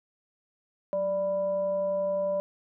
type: tone with frequency modulation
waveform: sine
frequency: 587.3 Hz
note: D5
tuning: in tune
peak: -25 dBFS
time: 0.93-2.4 s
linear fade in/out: 0 ms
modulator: 402 Hz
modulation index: 0.33
effects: none